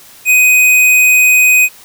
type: tone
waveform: square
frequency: 2500 Hz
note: D#7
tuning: 8 cents sharp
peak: -6 dBFS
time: 0.25-1.69 s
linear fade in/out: 50 ms
effects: white hiss -39 dBFS RMS until 1.84 s